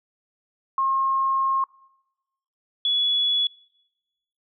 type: tone pair in turn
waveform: sine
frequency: 1074 / 3396 Hz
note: C6 / G#7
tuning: +45 / +38 cents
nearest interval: octave + minor sixth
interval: 1993 cents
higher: second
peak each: -19 dBFS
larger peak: neither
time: 0.78-1.64 / 2.85-3.47 s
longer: first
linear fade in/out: 2 ms
effects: noise-tail reverb RT60 1.0 s tail -25 dB re dry